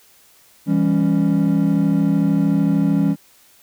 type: chord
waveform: triangle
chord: C# diminished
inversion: first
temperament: just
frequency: 166.31 / 199.57 / 277.2 Hz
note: E3 / G3 / C#4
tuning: +16 / +31 / 0 cents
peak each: -16 dBFS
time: 0.66-3.16 s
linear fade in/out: 50 ms
effects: tanh soft clip ceiling -5 dBFS + white hiss -52 dBFS RMS until 3.62 s